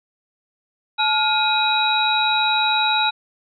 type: tone cluster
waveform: sine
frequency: 861 / 1415 / 2491 / 3858 Hz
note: A5 / F6 / D#7 / B7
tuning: -38 / +22 / +1 / -41 cents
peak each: -20 / -24 / -24 / -20 dBFS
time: 0.98-3.11 s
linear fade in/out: 20 ms
effects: none